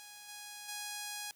5% pulse tone with level steps, 829 Hz, G#5, 3 cents flat, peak -38 / -34 / -28 dBFS, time 0-1.31 s, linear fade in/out 0 ms, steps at 0.28 / 0.68 s, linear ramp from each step 10 ms, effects white hiss -66 dBFS RMS until 1.35 s

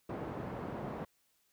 pink band-pass noise, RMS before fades -41 dBFS, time 0.09-1.05 s, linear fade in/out 5 ms, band 120 to 900 Hz, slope 12 dB/octave, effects white hiss -74 dBFS RMS until 1.52 s

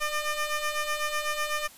15% pulse ring-modulated tone, 602 Hz, D5, 43 cents sharp, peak -18 dBFS, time 0-1.68 s, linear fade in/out 20 ms, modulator 606 Hz, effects white hiss -51 dBFS RMS until 1.77 s + resampled to 32000 Hz

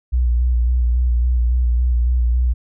sine tone with vibrato, 60.6 Hz, B1, 32 cents flat, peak -13 dBFS, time 0.12-2.54 s, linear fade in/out 20 ms, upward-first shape square, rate 3.6 Hz, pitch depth 33 cents each way, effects none

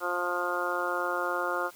harmonic tone, 176.8 Hz, F3, 22 cents sharp, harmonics 2 / 3 / 4 / 5 / 6 / 7 / 8, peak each -36 / -34 / -37 / -38 / -36 / -34 / -33 dBFS, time 0-1.71 s, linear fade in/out 50 ms, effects white hiss -53 dBFS RMS until 1.75 s

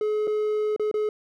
triangle tone with dropouts, 425.4 Hz, G#4, 42 cents sharp, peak -20 dBFS, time 0.01-1.09 s, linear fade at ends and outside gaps 2 ms, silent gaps 0.272-0.276 / 0.763-0.796 / 0.914-0.941 s, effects none

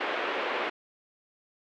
pink band-pass noise, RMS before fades -31 dBFS, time 0-0.7 s, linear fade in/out 10 ms, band 360 to 2900 Hz, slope 24 dB/octave, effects none

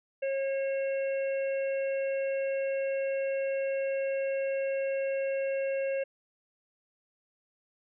harmonic tone, 543 Hz, C#5, 36 cents flat, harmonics 1 / 3 / 4 / 5, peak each -28 / -44 / -46 / -43 dBFS, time 0.22-6.04 s, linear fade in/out 10 ms, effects none

